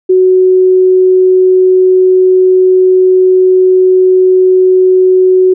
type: tone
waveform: sine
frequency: 371.2 Hz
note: F#4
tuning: 6 cents sharp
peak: -3 dBFS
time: 0.09-5.54 s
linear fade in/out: 10 ms
effects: none